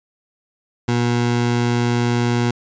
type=tone; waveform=20% pulse; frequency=120 Hz; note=B2; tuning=49 cents flat; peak=-11 dBFS; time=0.88-2.51 s; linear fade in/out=5 ms; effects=resampled to 16000 Hz